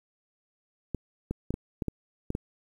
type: clicks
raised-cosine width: 3 ms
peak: -17 dBFS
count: 8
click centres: 0.947 / 1.31 / 1.506 / 1.541 / 1.822 / 1.883 / 2.304 / 2.351 s
effects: 9-bit